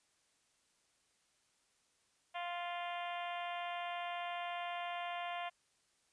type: harmonic tone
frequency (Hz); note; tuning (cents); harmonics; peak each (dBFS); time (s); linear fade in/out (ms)
349.2; F4; 0; 2 / 3 / 4 / 5 / 6 / 7 / 8 / 9 / 10; -41 / -46 / -52 / -51 / -50 / -52 / -52 / -53 / -59; 2.34-5.5; 20
effects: white hiss -75 dBFS RMS until 6.12 s + resampled to 22050 Hz